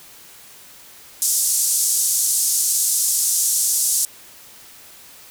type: band-pass noise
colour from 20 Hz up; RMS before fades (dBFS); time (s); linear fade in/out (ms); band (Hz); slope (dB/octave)
pink; -19; 1.22-4.05; 0; 6400 to 12000; 24
effects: white hiss -44 dBFS RMS until 5.3 s